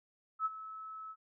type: tone with ADSR envelope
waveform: sine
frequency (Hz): 1299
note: E6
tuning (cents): -26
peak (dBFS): -28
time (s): 0.39-1.16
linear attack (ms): 63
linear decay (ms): 31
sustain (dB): -15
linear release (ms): 54
effects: none